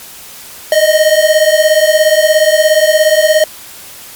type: beating tone pair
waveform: square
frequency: 612 / 629 Hz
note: D#5 / D#5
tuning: -29 / +19 cents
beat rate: 17 Hz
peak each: -10 dBFS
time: 0.72-3.44 s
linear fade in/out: 2 ms
effects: white hiss -32 dBFS RMS until 4.15 s + MP3 96 kbps